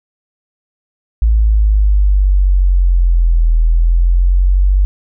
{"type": "exponential two-way sweep", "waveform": "sine", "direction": "down then up", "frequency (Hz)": [55.3, 40.52, 48.51], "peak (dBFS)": -7, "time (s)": [1.22, 4.85], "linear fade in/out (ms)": 0, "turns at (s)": 3.58, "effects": []}